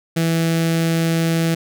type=tone with notch filter; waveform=sawtooth; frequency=164.81 Hz; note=E3; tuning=in tune; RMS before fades=-18 dBFS; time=0.16-1.55 s; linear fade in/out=10 ms; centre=1000 Hz; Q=1.5; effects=none